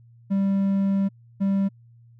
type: tone pair in turn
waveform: triangle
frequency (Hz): 196 / 196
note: G3 / G3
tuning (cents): 0 / 0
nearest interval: unison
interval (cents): 0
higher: neither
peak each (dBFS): -17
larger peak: neither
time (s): 0.3-1.09 / 1.4-1.69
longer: first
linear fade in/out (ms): 20
effects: added 117 Hz sine -49 dBFS peak until 2.19 s